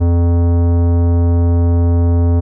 sine tone with tanh clipping, 85.7 Hz, F2, 32 cents flat, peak -11 dBFS, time 0-2.41 s, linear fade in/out 20 ms, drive 16 dB, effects none

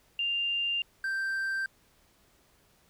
sine / triangle tone pair in turn, 2794 / 1568.1 Hz, F7 / G6, 0 / 0 cents, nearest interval minor seventh, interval 1000 cents, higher first, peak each -27 dBFS, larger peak neither, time 0.19-0.82 / 1.04-1.66 s, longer first, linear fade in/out 2 ms, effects pink hiss -65 dBFS RMS until 2.89 s

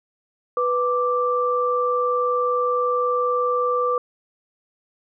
sine tone pair together, 493.9 / 1174.7 Hz, B4 / D6, 0 / 0 cents, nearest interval octave + minor third, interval 1500 cents, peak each -21 dBFS, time 0.57-3.98 s, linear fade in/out 2 ms, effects none

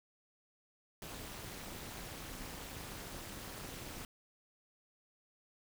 pink noise with amplitude modulation, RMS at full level -43 dBFS, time 1.02-4.05 s, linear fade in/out 2 ms, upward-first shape sine, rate 224 Hz, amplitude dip 85%, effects none

